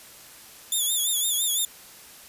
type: tone with vibrato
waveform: 5% pulse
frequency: 3494 Hz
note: A7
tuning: 13 cents flat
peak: -15 dBFS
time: 0.72-1.65 s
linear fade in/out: 2 ms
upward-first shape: sine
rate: 5.9 Hz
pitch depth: 87 cents each way
effects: white hiss -47 dBFS RMS until 2.28 s + resampled to 32000 Hz